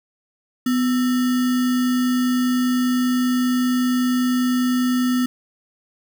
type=tone with sample-and-hold; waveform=sine; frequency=250.1 Hz; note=B3; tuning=22 cents sharp; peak=-16 dBFS; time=0.66-5.26 s; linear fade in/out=5 ms; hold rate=1575 Hz; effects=none